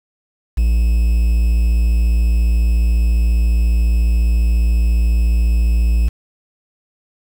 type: tone with quantisation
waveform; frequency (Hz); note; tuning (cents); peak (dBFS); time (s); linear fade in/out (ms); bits
triangle; 57.2; A#1; -32; -9; 0.57-6.09; 10; 6
effects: none